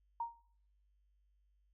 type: tone with exponential decay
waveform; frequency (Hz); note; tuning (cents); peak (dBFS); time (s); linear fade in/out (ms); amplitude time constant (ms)
sine; 932.3; A#5; 0; -33; 0.2-0.45; 5; 54
effects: noise-tail reverb RT60 0.6 s tail -19 dB re dry + added 50 Hz sine -70 dBFS peak until 1.73 s